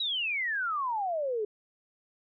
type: exponential sweep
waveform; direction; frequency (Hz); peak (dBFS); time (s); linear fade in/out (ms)
sine; down; 3951 to 408.3; -28; 0-1.45; 5
effects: none